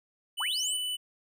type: tone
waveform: square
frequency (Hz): 2984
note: F#7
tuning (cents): +14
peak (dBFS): -31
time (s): 0.37-0.97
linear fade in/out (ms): 20
type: linear sweep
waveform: sine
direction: up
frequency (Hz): 742 to 9530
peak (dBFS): -31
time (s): 0.4-0.77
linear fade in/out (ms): 5
effects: none